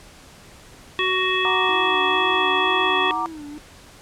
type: harmonic tone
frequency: 372.5 Hz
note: F#4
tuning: 12 cents sharp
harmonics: 1 / 3 / 5 / 7 / 9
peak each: -25 / -25 / -25 / -25 / -25 dBFS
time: 0.99-3.11 s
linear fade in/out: 0 ms
type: chord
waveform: sine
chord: Gb augmented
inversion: none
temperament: equal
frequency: 740 / 932.3 / 1174.7 Hz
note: Gb5 / Bb5 / D6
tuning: 0 / 0 / 0 cents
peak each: -29 / -25 / -25 dBFS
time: 1.45-3.26 s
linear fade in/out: 0 ms
type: tone with vibrato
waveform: triangle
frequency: 311.1 Hz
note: D#4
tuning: in tune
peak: -31 dBFS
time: 1.69-3.58 s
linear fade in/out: 0 ms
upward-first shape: sine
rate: 2.1 Hz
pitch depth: 120 cents each way
effects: pink hiss -46 dBFS RMS until 4.01 s + low-pass 10000 Hz 12 dB/octave